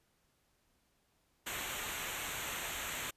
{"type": "noise with comb filter", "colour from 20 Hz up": "pink", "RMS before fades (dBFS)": -40, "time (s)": [1.46, 3.11], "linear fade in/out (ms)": 10, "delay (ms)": 0.2, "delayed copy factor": -0.75, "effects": ["pink hiss -75 dBFS RMS until 3.16 s", "resampled to 32000 Hz"]}